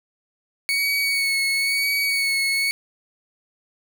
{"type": "tone with vibrato", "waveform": "30% pulse", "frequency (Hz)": 2226, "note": "C#7", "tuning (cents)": 7, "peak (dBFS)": -17, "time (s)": [0.69, 2.71], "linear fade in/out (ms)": 0, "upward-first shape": "sine", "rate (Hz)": 1, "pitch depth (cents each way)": 28, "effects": []}